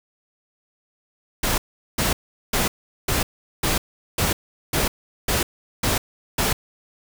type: noise bursts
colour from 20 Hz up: pink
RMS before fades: -21 dBFS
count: 10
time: 1.43-6.53 s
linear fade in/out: 5 ms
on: 150 ms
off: 400 ms
effects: none